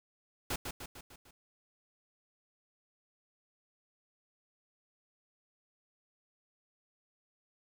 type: noise with echo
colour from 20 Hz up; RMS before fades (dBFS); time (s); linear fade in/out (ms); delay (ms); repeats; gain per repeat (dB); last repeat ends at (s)
pink; -35; 0.5-0.56; 5; 150; 5; -5; 1.31
effects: none